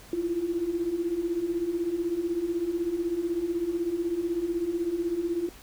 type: beating tone pair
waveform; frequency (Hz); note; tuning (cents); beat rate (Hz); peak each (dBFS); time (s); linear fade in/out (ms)
sine; 329.6 / 345.6; E4 / F4; 0 / -18; 16; -32 / -27; 0.13-5.49; 2
effects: added 50 Hz sine -54 dBFS peak until 5.62 s + pink hiss -50 dBFS RMS until 5.62 s